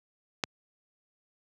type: click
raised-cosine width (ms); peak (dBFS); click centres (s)
0.2; -9; 0.438
effects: high-pass 100 Hz 12 dB/octave